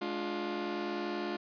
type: chord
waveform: sawtooth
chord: D diminished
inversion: second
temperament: just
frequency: 211.4 / 293.7 / 352.4 Hz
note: Ab3 / D4 / F4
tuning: +31 / 0 / +16 cents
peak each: -36 / -36 / -32 dBFS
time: 0.01-1.37 s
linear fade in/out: 10 ms
effects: resampled to 11025 Hz